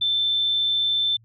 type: tone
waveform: sine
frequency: 3543 Hz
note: A7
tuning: 11 cents sharp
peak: -19 dBFS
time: 0.01-1.17 s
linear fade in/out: 10 ms
effects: added 113 Hz sine -52 dBFS peak until 1.24 s